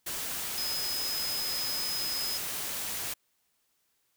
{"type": "tone in noise", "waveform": "sine", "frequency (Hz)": 5070, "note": "D#8", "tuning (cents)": 32, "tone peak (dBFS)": -32, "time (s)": [0.57, 2.38], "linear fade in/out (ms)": 10, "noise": "white", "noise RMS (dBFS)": -35, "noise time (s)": [0.06, 3.14], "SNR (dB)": 0, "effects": ["white hiss -74 dBFS RMS until 4.16 s"]}